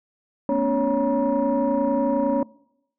sine tone cluster, 222.5 / 251.2 / 282.2 / 557 / 954 Hz, A3 / B3 / C#4 / C#5 / A#5, +20 / +30 / +31 / +8 / +40 cents, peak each -28 / -25 / -23 / -22 / -27 dBFS, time 0.49-2.43 s, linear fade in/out 2 ms, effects noise-tail reverb RT60 0.8 s tail -24 dB re dry + tanh soft clip ceiling -12 dBFS

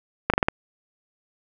slowing click train, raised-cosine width 0.5 ms, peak -3 dBFS, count 5, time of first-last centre 0.3-0.485 s, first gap 37 ms, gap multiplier 1.15, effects none

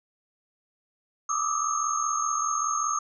sine tone cluster, 1165 / 1210 / 1286 / 6450 Hz, D6 / D#6 / E6 / G8, -14 / -49 / -43 / +48 cents, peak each -30 dBFS, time 1.29-2.99 s, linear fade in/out 5 ms, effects none

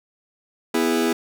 40% pulse chord, E major, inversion second, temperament equal with one note detuned, 246.9 / 329.6 / 411 Hz, B3 / E4 / G#4, 0 / 0 / -18 cents, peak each -22 dBFS, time 0.74-1.13 s, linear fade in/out 5 ms, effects none

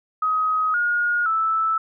sine tone with pitch steps, 1263 / 1433 / 1315 Hz, D#6 / F6 / E6, +26 / +44 / -5 cents, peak -18 dBFS, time 0.22-1.78 s, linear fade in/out 5 ms, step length 520 ms, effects none

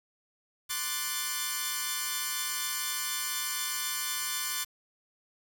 5% pulse chord, D dominant seventh, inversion third, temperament equal, 1046.5 / 1174.7 / 1480 / 1760 Hz, C6 / D6 / F#6 / A6, 0 / 0 / 0 / 0 cents, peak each -25 dBFS, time 0.69-4.65 s, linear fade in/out 20 ms, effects 8-bit

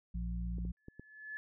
harmonic tone, 58.27 Hz, A#1, in tune, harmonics 1 / 2 / 3, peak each -36 / -49 / -41 dBFS, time 0.14-0.72 s, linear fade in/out 10 ms
clicks, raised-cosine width 3 ms, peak -34 dBFS, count 4, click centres 0.584 / 0.651 / 0.884 / 0.996 s
sine tone with exponential growth, 1722 Hz, A6, 38 cents flat, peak -38 dBFS, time 0.77-1.37 s, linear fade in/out 0 ms, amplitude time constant 130 ms
effects none

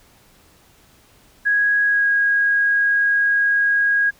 sine tone with pitch glide, 1657 to 1641.8 Hz, G#6 to G#6, -4 to -20 cents, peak -14 dBFS, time 1.45-4.11 s, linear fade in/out 20 ms, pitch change -16 cents, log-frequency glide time 1.85-2.08 s, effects pink hiss -53 dBFS RMS until 4.19 s

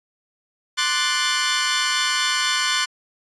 15% pulse chord, D dominant seventh, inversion third, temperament equal, 1046.5 / 1174.7 / 1480 / 1760 Hz, C6 / D6 / F#6 / A6, 0 / 0 / 0 / 0 cents, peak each -18 / -21 / -16 / -19 dBFS, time 0.77-2.86 s, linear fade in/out 20 ms, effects resampled to 22050 Hz

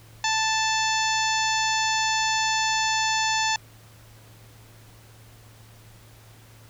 harmonic tone, 880 Hz, A5, in tune, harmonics 1 / 2 / 3 / 4 / 5 / 6 / 7 / 8, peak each -25 / -28 / -30 / -31 / -32 / -33 / -33 / -34 dBFS, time 0.24-3.56 s, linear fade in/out 2 ms, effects added 111 Hz sine -49 dBFS peak until 6.69 s + pink hiss -53 dBFS RMS until 6.69 s

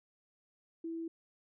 sine tone, 329.6 Hz, E4, in tune, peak -37 dBFS, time 0.84-1.08 s, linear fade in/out 5 ms, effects none

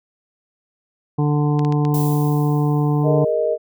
harmonic tone, 147.7 Hz, D3, 10 cents sharp, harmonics 1 / 2 / 3 / 5 / 6 / 7, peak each -16 / -22 / -26 / -30 / -32 / -33 dBFS, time 1.18-3.25 s, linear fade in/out 10 ms
clicks, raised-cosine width 0.2 ms, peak -16 dBFS, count 4, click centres 1.593 / 1.649 / 1.724 / 1.851 s
violet noise with exponential decay, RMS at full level -28 dBFS, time 1.94-3.32 s, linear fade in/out 2 ms, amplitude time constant 300 ms
sine chord, Ab suspended second, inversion none, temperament just, 415.3 / 467.2 / 623 Hz, Ab4 / Bb4 / Eb5, 0 / +4 / +2 cents, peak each -25 / -20 / -19 dBFS, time 3.03-3.58 s, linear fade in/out 50 ms
effects none

